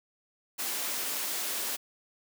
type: high-pass noise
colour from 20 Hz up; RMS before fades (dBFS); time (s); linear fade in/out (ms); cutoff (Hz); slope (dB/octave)
white; -33; 0.58-1.77; 20; 230; 24
effects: none